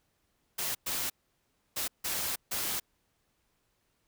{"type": "noise bursts at uneven times", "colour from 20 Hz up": "white", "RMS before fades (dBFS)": -33, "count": 5, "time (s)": [[0.58, 0.75], [0.86, 1.1], [1.76, 1.88], [2.04, 2.36], [2.51, 2.8]], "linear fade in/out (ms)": 10, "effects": ["pink hiss -75 dBFS RMS until 4.07 s"]}